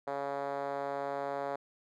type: tone with band-pass filter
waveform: 5% pulse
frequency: 140.1 Hz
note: C#3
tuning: 19 cents sharp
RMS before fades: -36 dBFS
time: 0.07-1.56 s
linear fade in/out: 5 ms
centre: 600 Hz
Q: 1.9
effects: none